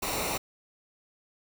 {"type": "noise with comb filter", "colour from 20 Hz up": "pink", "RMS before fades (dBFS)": -31, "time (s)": [0.02, 0.38], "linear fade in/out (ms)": 10, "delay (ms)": 0.61, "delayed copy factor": -0.65, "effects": []}